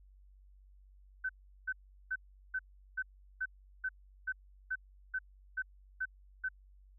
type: tone bursts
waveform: sine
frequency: 1523 Hz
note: F#6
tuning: 50 cents sharp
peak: -32 dBFS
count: 13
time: 1.24-6.489 s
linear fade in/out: 10 ms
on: 53 ms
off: 380 ms
effects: added 48 Hz sine -57 dBFS peak until 6.98 s